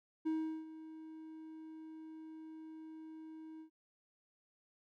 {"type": "tone with ADSR envelope", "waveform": "triangle", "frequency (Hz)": 317, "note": "D#4", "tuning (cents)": 32, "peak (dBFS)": -30, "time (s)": [0.25, 3.7], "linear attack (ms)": 19, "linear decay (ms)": 380, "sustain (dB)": -16, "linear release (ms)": 96, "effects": []}